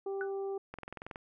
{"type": "harmonic tone", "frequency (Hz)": 392, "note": "G4", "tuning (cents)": 0, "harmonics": [1, 2, 3], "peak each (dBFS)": [-34, -45, -55], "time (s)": [0.06, 0.58], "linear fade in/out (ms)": 5}
{"type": "tone with exponential decay", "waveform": "sine", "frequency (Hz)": 1490, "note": "F#6", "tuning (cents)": 12, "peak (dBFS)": -32, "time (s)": [0.21, 0.31], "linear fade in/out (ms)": 1, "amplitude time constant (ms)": 21}
{"type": "click train", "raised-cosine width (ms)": 0.5, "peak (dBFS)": -27, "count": 10, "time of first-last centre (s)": [0.74, 1.159], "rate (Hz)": 21.5}
{"effects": []}